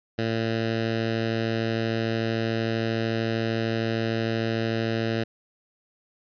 10% pulse tone with notch filter, 113.2 Hz, A2, 50 cents sharp, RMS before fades -26 dBFS, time 0.18-5.24 s, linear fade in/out 10 ms, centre 900 Hz, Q 1.8, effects resampled to 11025 Hz

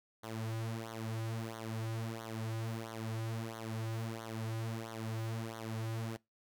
sawtooth tone with flanger, 112.4 Hz, A2, 37 cents sharp, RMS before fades -40 dBFS, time 0.23-6.17 s, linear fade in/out 10 ms, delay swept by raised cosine 0.39 to 4.39 ms, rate 1.5 Hz, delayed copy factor -0.85, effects noise-tail reverb RT60 0.2 s tail -23 dB re dry

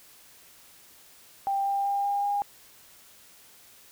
sine tone with pitch steps, 790 / 795.5 / 801 / 806.6 / 812.2 Hz, G5 / G5 / G5 / G5 / G#5, +13 / +25 / +37 / +49 / -39 cents, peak -24 dBFS, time 1.47-2.42 s, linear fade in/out 0 ms, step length 190 ms, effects white hiss -54 dBFS RMS until 3.91 s

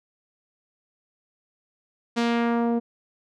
sawtooth tone with low-pass filter sweep, 234.8 Hz, A#3, 13 cents sharp, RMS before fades -23 dBFS, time 2.16-2.8 s, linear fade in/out 20 ms, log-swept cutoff 5900 to 500 Hz, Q 1, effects none

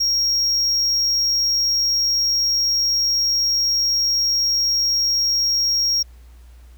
triangle tone, 5588 Hz, F8, in tune, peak -15 dBFS, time 0-6.03 s, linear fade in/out 10 ms, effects added 60 Hz sine -41 dBFS peak until 6.77 s + pink hiss -57 dBFS RMS until 6.77 s

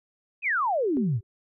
sine exponential sweep, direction down, 2637 to 98 Hz, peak -22 dBFS, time 0.42-1.21 s, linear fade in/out 50 ms
sine tone with exponential decay, 382.7 Hz, G4, 42 cents flat, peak -26 dBFS, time 0.97-1.23 s, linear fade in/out 0 ms, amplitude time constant 56 ms
effects none

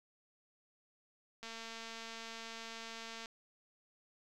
click train, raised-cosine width 0.2 ms, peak -30 dBFS, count 416, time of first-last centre 1.43-3.258 s, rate 227 Hz, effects none

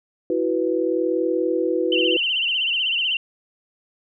sine chord, E suspended second, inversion none, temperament equal, 329.6 / 370 / 493.9 Hz, E4 / F#4 / B4, 0 / 0 / 0 cents, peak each -23 dBFS, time 0.3-2.17 s, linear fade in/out 2 ms
sine tone with vibrato, 2900 Hz, F#7, 35 cents flat, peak -19 dBFS, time 1.92-3.17 s, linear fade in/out 2 ms, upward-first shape sine, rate 16 Hz, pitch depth 120 cents each way
effects none

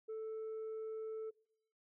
sine tone, 440 Hz, A4, in tune, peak -38 dBFS, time 0.08-1.31 s, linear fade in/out 20 ms, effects noise-tail reverb RT60 0.7 s tail -24 dB re dry + tanh soft clip ceiling -40 dBFS

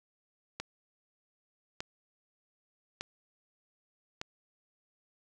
click train, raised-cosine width 0.2 ms, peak -19 dBFS, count 4, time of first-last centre 0.6-4.214 s, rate 0.83 Hz, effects none

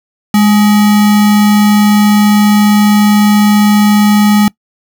sine tone with sample-and-hold, 207.7 Hz, G#3, in tune, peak -4 dBFS, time 0.34-4.48 s, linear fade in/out 2 ms, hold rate 1050 Hz, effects noise-tail reverb RT60 0.1 s tail -23 dB re dry

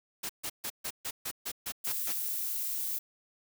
white noise bursts, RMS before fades -36 dBFS, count 10, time 0.23-2.13 s, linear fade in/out 10 ms, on 64 ms, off 140 ms
violet noise, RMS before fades -34 dBFS, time 1.84-2.99 s, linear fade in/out 10 ms
effects none

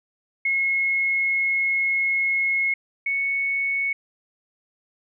sine tone pair in turn, 2170 / 2214 Hz, C#7 / C#7, -37 / -3 cents, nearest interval unison, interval 34 cents, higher second, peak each -19 / -21 dBFS, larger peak first, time 0.45-2.74 / 3.06-3.93 s, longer first, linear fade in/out 5 ms, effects none

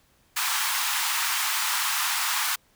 pink high-pass noise, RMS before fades -26 dBFS, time 0.36-2.56 s, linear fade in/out 10 ms, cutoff 880 Hz, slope 48 dB/octave, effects pink hiss -63 dBFS RMS until 2.75 s

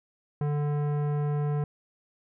sine tone with tanh clipping, 146.83 Hz, D3, in tune, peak -27 dBFS, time 0.41-1.64 s, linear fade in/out 2 ms, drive 16 dB, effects none

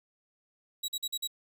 sawtooth tone bursts, 3869 Hz, B7, 36 cents flat, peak -28 dBFS, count 5, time 0.83-1.275 s, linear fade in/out 10 ms, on 53 ms, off 45 ms, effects none

